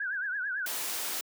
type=tone with vibrato; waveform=sine; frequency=1568 Hz; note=G6; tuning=in tune; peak=-30 dBFS; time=0-0.66 s; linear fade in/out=5 ms; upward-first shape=triangle; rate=9 Hz; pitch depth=160 cents each way
type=noise; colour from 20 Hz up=white; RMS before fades=-34 dBFS; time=0.66-1.21 s; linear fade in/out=2 ms
effects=high-pass 300 Hz 12 dB/octave